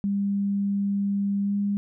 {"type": "tone with pitch glide", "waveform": "sine", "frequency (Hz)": [200, 202.1], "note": ["G3", "G#3"], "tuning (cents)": [35, -47], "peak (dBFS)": -22, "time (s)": [0.04, 1.77], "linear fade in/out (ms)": 0, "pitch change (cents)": 18, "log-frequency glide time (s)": [1.42, 1.55], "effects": []}